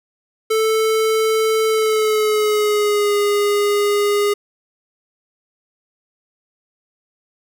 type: tone with pitch glide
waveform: square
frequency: 440 to 410.5 Hz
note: A4 to G#4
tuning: 0 to -20 cents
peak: -15 dBFS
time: 0.5-4.34 s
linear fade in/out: 10 ms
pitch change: -120 cents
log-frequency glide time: 1.67-3.15 s
effects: none